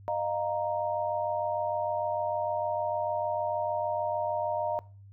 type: chord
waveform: sine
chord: Eb suspended second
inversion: none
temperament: equal with one note detuned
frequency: 611.9 / 698.5 / 932.3 Hz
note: Eb5 / F5 / Bb5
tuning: -29 / 0 / 0 cents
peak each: -31 / -33 / -32 dBFS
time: 0.08-4.79 s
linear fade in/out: 0 ms
effects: noise-tail reverb RT60 0.4 s tail -22 dB re dry + added 99 Hz sine -48 dBFS peak until 5.12 s